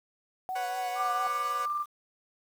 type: tone with vibrato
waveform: sine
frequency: 740 Hz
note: F#5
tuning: in tune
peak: -31 dBFS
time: 0.49-1.27 s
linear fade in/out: 0 ms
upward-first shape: triangle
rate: 4.4 Hz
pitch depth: 38 cents each way
type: chord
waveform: 15% pulse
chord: B suspended second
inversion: none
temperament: equal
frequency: 493.9 / 554.4 / 740 Hz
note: B4 / C#5 / F#5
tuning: 0 / 0 / 0 cents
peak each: -35 dBFS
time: 0.55-1.66 s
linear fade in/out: 10 ms
type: tone with tremolo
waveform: sine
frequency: 1187 Hz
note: D6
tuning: 18 cents sharp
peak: -27 dBFS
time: 0.95-1.86 s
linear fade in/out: 50 ms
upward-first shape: square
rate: 20 Hz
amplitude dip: 30%
effects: 9-bit